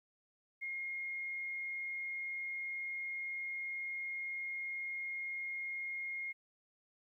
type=tone; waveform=sine; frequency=2141 Hz; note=C7; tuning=39 cents sharp; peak=-38 dBFS; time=0.61-6.33 s; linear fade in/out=20 ms; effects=13-bit